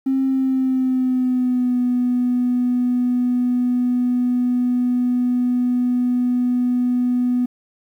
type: tone with pitch glide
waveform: triangle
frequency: 266.4 to 247.1 Hz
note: C4 to B3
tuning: +31 to +1 cents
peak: -12 dBFS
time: 0.06-7.46 s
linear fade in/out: 10 ms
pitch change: -130 cents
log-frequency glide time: 0.24-1.78 s
effects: tanh soft clip ceiling -13 dBFS + 9-bit